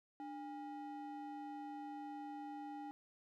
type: ring-modulated tone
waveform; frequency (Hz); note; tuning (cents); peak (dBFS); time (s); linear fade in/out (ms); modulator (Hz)
triangle; 554.4; C#5; 0; -40; 0.2-2.91; 0; 258
effects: none